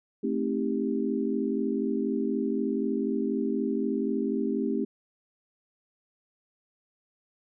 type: chord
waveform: sine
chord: A half-diminished seventh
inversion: none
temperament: just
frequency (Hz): 220 / 264 / 316.8 / 396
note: A3 / C4 / Eb4 / G4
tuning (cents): 0 / +16 / +31 / +18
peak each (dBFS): -30 / -30 / -33 / -31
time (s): 0.23-4.85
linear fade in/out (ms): 10
effects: none